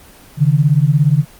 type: beating tone pair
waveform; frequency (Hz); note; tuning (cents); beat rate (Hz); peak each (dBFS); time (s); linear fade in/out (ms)
sine; 138.59 / 155.59; C#3 / D#3; 0 / 0; 17; -12; 0.37-1.25; 50
effects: pink hiss -42 dBFS RMS until 1.39 s + Opus 24 kbps